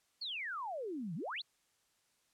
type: exponential two-way sweep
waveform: sine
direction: down then up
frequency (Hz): 4579 to 150 to 4579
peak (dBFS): -38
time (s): 0.21-1.42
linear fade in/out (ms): 10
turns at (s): 1.15
effects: white hiss -75 dBFS RMS until 2.33 s + low-pass 10000 Hz 12 dB/octave